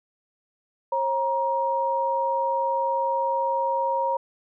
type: tone pair together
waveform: sine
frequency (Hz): 539 / 944.4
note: C#5 / A#5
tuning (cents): -49 / +22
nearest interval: minor seventh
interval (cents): 971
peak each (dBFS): -26 / -23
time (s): 0.92-4.17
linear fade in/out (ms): 5
effects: none